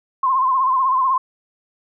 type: tone with vibrato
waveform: sine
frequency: 1046.5 Hz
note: C6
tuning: in tune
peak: -14 dBFS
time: 0.23-1.18 s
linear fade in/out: 5 ms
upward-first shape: sine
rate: 16 Hz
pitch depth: 67 cents each way
effects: none